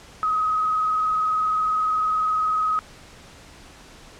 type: tone with vibrato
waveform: sine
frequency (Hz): 1267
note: D#6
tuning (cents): +31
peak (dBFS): -19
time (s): 0.23-2.79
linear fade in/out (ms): 0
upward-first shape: sine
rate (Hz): 20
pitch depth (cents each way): 31
effects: pink hiss -46 dBFS RMS until 4.19 s + low-pass 8000 Hz 12 dB/octave